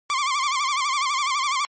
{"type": "tone with vibrato", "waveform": "sawtooth", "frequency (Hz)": 1108, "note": "C#6", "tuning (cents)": -1, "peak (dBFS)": -17, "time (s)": [0.1, 1.65], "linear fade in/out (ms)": 0, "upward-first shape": "sine", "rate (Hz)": 12, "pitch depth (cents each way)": 120, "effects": ["MP3 32 kbps"]}